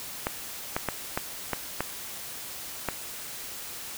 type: clicks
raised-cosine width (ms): 0.5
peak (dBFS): -11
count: 7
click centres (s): 0.269 / 0.765 / 0.887 / 1.175 / 1.533 / 1.806 / 2.887
effects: white hiss -39 dBFS RMS until 3.97 s